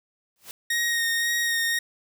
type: noise with exponential growth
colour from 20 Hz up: white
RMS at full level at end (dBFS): -35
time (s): 0.36-0.51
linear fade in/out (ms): 1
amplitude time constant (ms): 31
type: tone with vibrato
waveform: sawtooth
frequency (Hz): 1864.7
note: A#6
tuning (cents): 0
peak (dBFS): -19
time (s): 0.7-1.79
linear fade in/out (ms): 5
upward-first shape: sine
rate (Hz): 1.9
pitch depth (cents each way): 18
effects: none

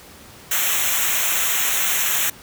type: noise with comb filter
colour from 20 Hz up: white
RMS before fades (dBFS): -20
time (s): 0.51-2.3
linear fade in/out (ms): 5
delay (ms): 0.21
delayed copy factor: -0.95
effects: pink hiss -43 dBFS RMS until 2.42 s + high-pass 60 Hz 12 dB/octave

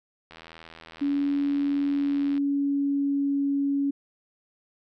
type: click train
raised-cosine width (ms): 0.3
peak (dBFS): -28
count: 170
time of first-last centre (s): 0.31-2.379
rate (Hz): 81.7
type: tone with pitch glide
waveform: sine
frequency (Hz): 283.1 to 280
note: C#4 to C#4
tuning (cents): +37 to +18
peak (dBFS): -22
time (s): 1.01-3.91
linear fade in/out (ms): 10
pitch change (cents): -19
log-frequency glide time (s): 1.68-3.47
effects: none

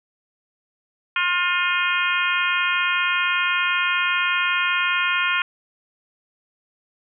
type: harmonic tone with a mistuned harmonic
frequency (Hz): 354.9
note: F4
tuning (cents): +28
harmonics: 3 / 4 / 5 / 6 / 7 / 8 / 9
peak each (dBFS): -26 / -23 / -28 / -29 / -24 / -30 / -31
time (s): 1.16-5.42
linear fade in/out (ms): 2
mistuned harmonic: 5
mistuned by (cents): +20
effects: none

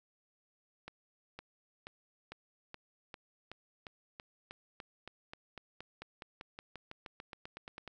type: accelerating click train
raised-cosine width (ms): 0.3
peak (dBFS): -29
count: 29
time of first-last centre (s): 0.88-7.877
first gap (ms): 510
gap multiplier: 0.94
effects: none

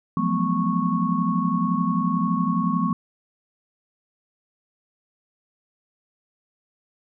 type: tone cluster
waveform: sine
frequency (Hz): 172.1 / 183.7 / 214.1 / 247.6 / 1103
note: F3 / F#3 / A3 / B3 / C#6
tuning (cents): -25 / -12 / -47 / +5 / -9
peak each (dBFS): -26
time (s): 0.17-2.93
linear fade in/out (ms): 2
effects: none

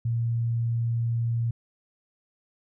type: tone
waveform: sine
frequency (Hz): 116.54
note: A#2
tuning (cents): 0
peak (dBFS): -23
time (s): 0.05-1.51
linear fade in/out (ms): 5
effects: none

